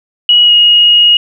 sine tone with pitch glide, 2912 to 2879 Hz, F#7 to F#7, -28 to -48 cents, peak -3 dBFS, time 0.29-1.17 s, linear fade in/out 2 ms, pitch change -20 cents, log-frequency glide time 0.45-0.52 s, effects none

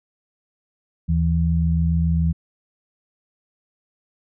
sine tone pair together, 77.78 / 164.81 Hz, D#2 / E3, 0 / 0 cents, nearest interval octave + minor second, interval 1300 cents, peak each -19 dBFS, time 1.08-2.33 s, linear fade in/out 20 ms, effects none

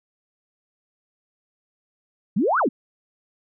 sine exponential two-way sweep, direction up then down, 167.6 to 1568 to 199.4 Hz, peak -17 dBFS, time 2.36-2.69 s, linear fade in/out 10 ms, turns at 2.59 s, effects none

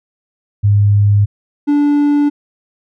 sine / triangle tone pair in turn, 102.4 / 290.7 Hz, G#2 / D4, -24 / -18 cents, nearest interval octave + tritone, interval 1806 cents, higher second, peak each -7 dBFS, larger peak neither, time 0.63-1.26 / 1.67-2.3 s, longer neither, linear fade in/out 20 ms, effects none

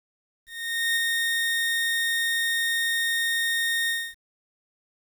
30% pulse tone with ADSR envelope, 1846 Hz, A#6, 17 cents flat, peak -18 dBFS, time 0.46-4.15 s, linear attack 500 ms, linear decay 18 ms, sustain -2 dB, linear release 260 ms, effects 9-bit

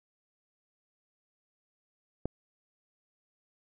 click, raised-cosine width 2 ms, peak -18 dBFS, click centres 2.256 s, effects none

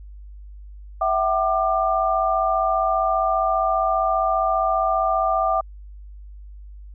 sine tone cluster, 660 / 755 / 1194 Hz, E5 / F#5 / D6, +2 / +35 / +28 cents, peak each -22 dBFS, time 1.01-5.61 s, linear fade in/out 5 ms, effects added 50 Hz sine -37 dBFS peak until 6.94 s

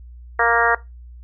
harmonic tone, 233.4 Hz, A#3, 2 cents sharp, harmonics 2 / 3 / 4 / 5 / 6 / 7 / 8, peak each -22 / -22 / -22 / -22 / -22 / -22 / -22 dBFS, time 0.39-0.75 s, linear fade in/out 5 ms, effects noise-tail reverb RT60 0.2 s tail -18 dB re dry + added 60 Hz sine -37 dBFS peak until 1.23 s

